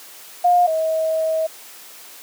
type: tone pair in turn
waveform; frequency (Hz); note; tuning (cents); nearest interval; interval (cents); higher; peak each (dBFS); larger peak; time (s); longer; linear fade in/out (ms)
sine; 710 / 638.9; F5 / D#5; +28 / +46; major second; 182; first; -11 / -17; first; 0.44-0.67 / 0.67-1.47; second; 10
effects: white hiss -41 dBFS RMS until 2.22 s + high-pass 300 Hz 12 dB/octave